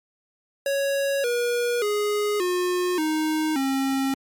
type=tone with pitch steps; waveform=square; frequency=555 / 480.4 / 415.8 / 359.9 / 311.5 / 269.6 Hz; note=C#5 / B4 / G#4 / F#4 / D#4 / C#4; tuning=+2 / -48 / +2 / -48 / +2 / -48 cents; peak=-22 dBFS; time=0.66-4.14 s; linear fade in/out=2 ms; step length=580 ms; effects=MP3 96 kbps